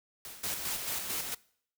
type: noise with exponential decay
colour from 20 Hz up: white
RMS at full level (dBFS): -42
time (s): 0.25-0.9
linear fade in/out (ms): 1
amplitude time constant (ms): 140
type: noise with tremolo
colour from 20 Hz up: white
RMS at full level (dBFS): -34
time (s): 0.43-1.35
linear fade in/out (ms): 10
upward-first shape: square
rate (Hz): 4.5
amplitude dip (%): 40
effects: noise-tail reverb RT60 0.6 s tail -22 dB re dry